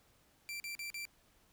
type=tone bursts; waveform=sawtooth; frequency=2350 Hz; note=D7; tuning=1 cent sharp; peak=-37 dBFS; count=4; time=0.49-1.053 s; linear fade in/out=0 ms; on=110 ms; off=41 ms; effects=pink hiss -69 dBFS RMS until 1.52 s